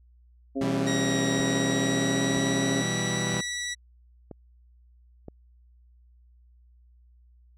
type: harmonic tone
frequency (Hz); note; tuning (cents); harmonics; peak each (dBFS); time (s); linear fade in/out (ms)
135.6; C#3; -38; 2 / 3 / 4 / 5; -27 / -34 / -36 / -39; 0.55-2.83; 20
type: chord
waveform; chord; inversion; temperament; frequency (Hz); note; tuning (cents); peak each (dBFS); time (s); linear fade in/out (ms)
sawtooth; E minor; second; equal; 123.47 / 164.81 / 196; B2 / E3 / G3; 0 / 0 / 0; -28 / -28 / -28; 0.61-3.41; 5
type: tone with pitch glide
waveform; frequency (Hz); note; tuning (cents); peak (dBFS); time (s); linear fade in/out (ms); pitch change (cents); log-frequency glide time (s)
15% pulse; 1898 to 1948; A#6 to B6; +31 to -24; -23; 0.86-3.75; 20; +45; 1.24-3.12
type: click train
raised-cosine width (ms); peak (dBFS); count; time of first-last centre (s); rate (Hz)
2; -26; 5; 1.4-5.283; 1.03
effects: added 60 Hz sine -54 dBFS peak until 7.57 s + low-pass 9000 Hz 12 dB/octave